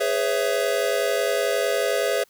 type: chord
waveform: square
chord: C# minor seventh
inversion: second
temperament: equal with one note detuned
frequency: 415.3 / 503.4 / 554.4 / 659.3 Hz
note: G#4 / B4 / C#5 / E5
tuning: 0 / +33 / 0 / 0 cents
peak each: -27 dBFS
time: 0-2.24 s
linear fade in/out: 10 ms
effects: white hiss -60 dBFS RMS until 2.29 s